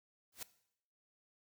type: noise with exponential growth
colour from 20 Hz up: white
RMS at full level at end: -39 dBFS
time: 0.32-0.43 s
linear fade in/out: 5 ms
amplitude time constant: 23 ms
effects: noise-tail reverb RT60 0.7 s tail -17 dB re dry